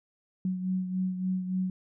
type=beating tone pair; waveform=sine; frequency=185 / 188.5 Hz; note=F#3 / F#3; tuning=0 / +32 cents; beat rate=3.5 Hz; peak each=-28 / -36 dBFS; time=0.45-1.7 s; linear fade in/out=2 ms; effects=none